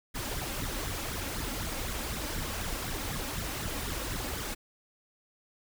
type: noise with flanger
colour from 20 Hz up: pink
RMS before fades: -35 dBFS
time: 0.14-4.55 s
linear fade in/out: 20 ms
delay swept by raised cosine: 0.54 to 3.74 ms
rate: 4 Hz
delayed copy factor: +0.75
effects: none